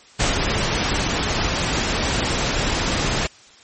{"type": "noise with ADSR envelope", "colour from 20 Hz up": "pink", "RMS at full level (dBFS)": -18, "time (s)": [0.19, 3.27], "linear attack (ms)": 14, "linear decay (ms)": 140, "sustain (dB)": -3, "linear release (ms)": 6, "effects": ["white hiss -48 dBFS RMS until 3.63 s", "MP3 32 kbps"]}